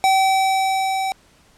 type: tone with level ramp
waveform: square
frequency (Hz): 768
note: G5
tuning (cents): -36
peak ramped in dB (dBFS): -13 to -21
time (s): 0.04-1.12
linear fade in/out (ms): 0
effects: pink hiss -54 dBFS RMS until 1.57 s + low-pass 10000 Hz 12 dB/octave